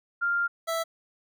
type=tone pair in turn; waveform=sine / 25% pulse; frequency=1396.9 / 659.2 Hz; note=F6 / E5; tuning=0 / 0 cents; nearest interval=octave + minor second; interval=1300 cents; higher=first; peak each=-23 dBFS; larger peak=neither; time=0.21-0.48 / 0.67-0.84 s; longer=first; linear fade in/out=20 ms; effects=none